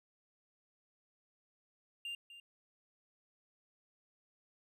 triangle tone with echo, 2794 Hz, F7, in tune, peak -38 dBFS, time 2.05-2.15 s, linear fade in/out 2 ms, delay 250 ms, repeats 1, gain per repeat -12 dB, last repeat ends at 2.4 s, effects none

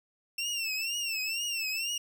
25% pulse tone with vibrato, 2700 Hz, E7, 41 cents sharp, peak -27 dBFS, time 0.38-1.98 s, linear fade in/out 5 ms, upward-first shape triangle, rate 2.1 Hz, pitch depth 130 cents each way, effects none

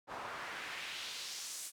pink noise with band-pass filter sweep, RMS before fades -44 dBFS, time 0.07-1.72 s, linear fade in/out 50 ms, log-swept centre 830 to 9000 Hz, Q 1.4, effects none

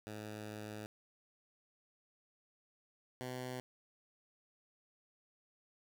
10% pulse tone pair in turn, 106.5 / 126.65 Hz, G#2 / B2, +44 / +44 cents, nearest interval minor third, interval 300 cents, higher second, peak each -36 / -33 dBFS, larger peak second, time 0.07-0.86 / 3.21-3.6 s, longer first, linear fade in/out 0 ms, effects none

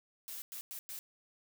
blue noise bursts at uneven times, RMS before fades -44 dBFS, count 4, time 0.28-0.42 / 0.52-0.61 / 0.71-0.79 / 0.89-0.99 s, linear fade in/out 0 ms, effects none

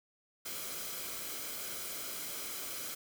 white noise with comb filter, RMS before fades -41 dBFS, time 0.45-2.95 s, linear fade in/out 10 ms, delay 1.1 ms, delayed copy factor -0.5, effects none

